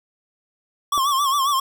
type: tone with vibrato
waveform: square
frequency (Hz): 1108.7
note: C#6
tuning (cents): 0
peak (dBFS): -18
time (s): 0.92-1.6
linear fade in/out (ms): 5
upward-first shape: sine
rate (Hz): 7.4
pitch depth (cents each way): 97
type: clicks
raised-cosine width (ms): 1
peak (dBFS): -21 / -19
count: 2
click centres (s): 0.976 / 0.979
effects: none